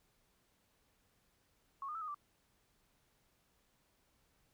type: tone with pitch steps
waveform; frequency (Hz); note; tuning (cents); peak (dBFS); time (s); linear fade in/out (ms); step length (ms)
sine; 1099 / 1222 / 1317 / 1243 / 1170; C#6 / D#6 / E6 / D#6 / D6; -15 / -32 / -2 / -2 / -7; -40; 1.82-2.145; 2; 65
effects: pink hiss -75 dBFS RMS until 4.53 s